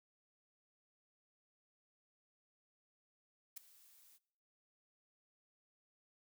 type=noise with ADSR envelope; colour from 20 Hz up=blue; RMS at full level=-44 dBFS; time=3.56-4.19 s; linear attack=14 ms; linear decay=5 ms; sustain=-21 dB; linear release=35 ms; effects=noise-tail reverb RT60 0.7 s tail -22 dB re dry